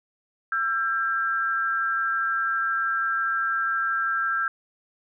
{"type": "tone pair together", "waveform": "sine", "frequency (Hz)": [1343.8, 1598], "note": ["E6", "G6"], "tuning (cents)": [33, 33], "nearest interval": "minor third", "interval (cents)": 300, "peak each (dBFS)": -25, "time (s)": [0.52, 4.48], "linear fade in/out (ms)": 2, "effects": []}